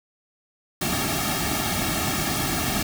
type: noise with comb filter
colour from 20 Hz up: pink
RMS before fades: -25 dBFS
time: 0.81-2.83 s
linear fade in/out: 5 ms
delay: 2 ms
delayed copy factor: -0.9
effects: none